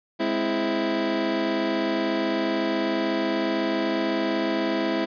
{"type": "chord", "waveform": "25% pulse", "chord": "Ab augmented", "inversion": "none", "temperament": "equal", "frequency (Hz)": [207.7, 261.6, 329.6], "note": ["Ab3", "C4", "E4"], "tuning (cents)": [0, 0, 0], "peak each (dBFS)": [-26, -25, -21], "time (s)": [0.19, 5.06], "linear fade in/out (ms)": 20, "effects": ["resampled to 11025 Hz"]}